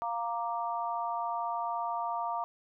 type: chord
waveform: sine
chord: Bb major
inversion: second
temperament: equal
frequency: 698.5 / 932.3 / 1174.7 Hz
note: F5 / Bb5 / D6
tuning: 0 / 0 / 0 cents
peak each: -35 / -34 / -37 dBFS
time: 0.02-2.44 s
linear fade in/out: 0 ms
effects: none